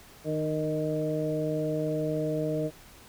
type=harmonic tone with a mistuned harmonic; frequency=154.9 Hz; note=D#3; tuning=7 cents flat; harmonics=1 / 2 / 3 / 4; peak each=-32 / -32 / -32 / -32 dBFS; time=0.24-2.71 s; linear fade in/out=50 ms; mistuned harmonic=2; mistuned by=-18 cents; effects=pink hiss -52 dBFS RMS until 3.08 s